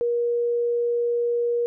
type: tone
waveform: sine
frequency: 475.6 Hz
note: A#4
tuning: 35 cents sharp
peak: -20 dBFS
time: 0.01-1.66 s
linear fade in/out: 0 ms
effects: none